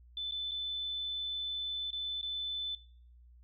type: tone with dropouts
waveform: sine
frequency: 3514 Hz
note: A7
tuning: 3 cents flat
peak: -35 dBFS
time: 0.17-2.75 s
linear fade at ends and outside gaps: 2 ms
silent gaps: 0.311-0.321 / 0.512-0.517 / 1.906-1.93 / 2.213-2.229 s
effects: noise-tail reverb RT60 0.6 s tail -20 dB re dry + added 60 Hz sine -55 dBFS peak until 3.43 s